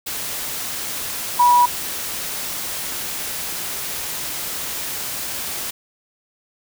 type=tone in noise; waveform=sine; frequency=973 Hz; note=B5; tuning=26 cents flat; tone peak=-10 dBFS; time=1.39-1.66 s; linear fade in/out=10 ms; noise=white; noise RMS=-27 dBFS; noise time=0.06-5.71 s; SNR=+14 dB; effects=none